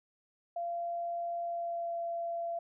sine tone with pitch glide, 687 to 680.3 Hz, F5 to F5, -29 to -46 cents, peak -33 dBFS, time 0.56-2.59 s, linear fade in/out 5 ms, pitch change -17 cents, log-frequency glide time 1.43-1.99 s, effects none

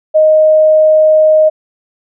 sine tone, 622.3 Hz, D#5, in tune, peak -4 dBFS, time 0.14-1.5 s, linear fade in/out 20 ms, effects none

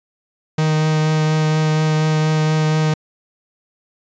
45% pulse tone with vibrato, 155.56 Hz, D#3, in tune, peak -14 dBFS, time 0.58-2.94 s, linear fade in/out 5 ms, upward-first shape triangle, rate 4.2 Hz, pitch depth 12 cents each way, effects resampled to 16000 Hz

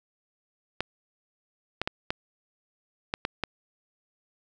clicks, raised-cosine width 0.3 ms, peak -11 dBFS, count 7, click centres 0.806 / 1.816 / 1.875 / 2.105 / 3.139 / 3.251 / 3.437 s, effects none

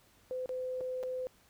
sine tone with dropouts, 510 Hz, C5, 44 cents flat, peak -34 dBFS, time 0.31-1.27 s, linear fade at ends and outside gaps 0 ms, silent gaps 0.459-0.492 / 0.807-0.811 / 1.03-1.035 s, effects pink hiss -65 dBFS RMS until 1.49 s

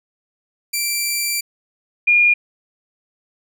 10% pulse / sine tone pair in turn, 2349 / 2423 Hz, D7 / D#7, 0 / -47 cents, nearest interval minor second, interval 53 cents, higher second, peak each -10 dBFS, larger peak neither, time 0.73-1.41 / 2.07-2.34 s, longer first, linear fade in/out 10 ms, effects none

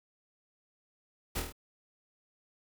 pink noise with echo, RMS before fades -34 dBFS, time 1.35-1.4 s, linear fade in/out 10 ms, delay 25 ms, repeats 5, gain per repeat -3 dB, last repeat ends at 1.525 s, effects none

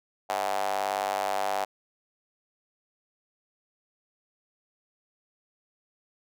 square tone with high-pass filter, 49.39 Hz, G1, 14 cents sharp, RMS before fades -29 dBFS, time 0.29-1.65 s, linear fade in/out 10 ms, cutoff 720 Hz, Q 4.7, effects none

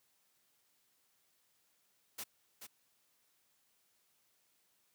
white noise with echo, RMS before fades -43 dBFS, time 2.18-2.24 s, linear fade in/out 10 ms, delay 430 ms, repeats 1, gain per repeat -7 dB, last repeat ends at 2.67 s, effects white hiss -75 dBFS RMS until 4.94 s + high-pass 80 Hz 12 dB/octave

